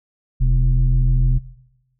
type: tone pair together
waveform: sine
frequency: 40.1 / 127.3 Hz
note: E1 / C3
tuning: -47 / -47 cents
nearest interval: octave + minor sixth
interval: 2000 cents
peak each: -12 / -16 dBFS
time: 0.4-1.39 s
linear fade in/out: 20 ms
effects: noise-tail reverb RT60 1.0 s tail -20 dB re dry + tanh soft clip ceiling -9 dBFS